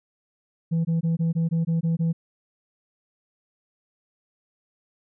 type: tone bursts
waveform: sine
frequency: 165.1 Hz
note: E3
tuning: 3 cents sharp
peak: -17 dBFS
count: 9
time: 0.71-2.13 s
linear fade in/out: 20 ms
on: 140 ms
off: 20 ms
effects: tanh soft clip ceiling -19 dBFS